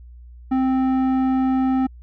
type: tone with low-pass filter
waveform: square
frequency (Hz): 261.6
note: C4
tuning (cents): 0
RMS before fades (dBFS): -19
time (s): 0.51-1.87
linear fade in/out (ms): 10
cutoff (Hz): 1000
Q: 0.77
effects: added 60 Hz sine -39 dBFS peak until 2.02 s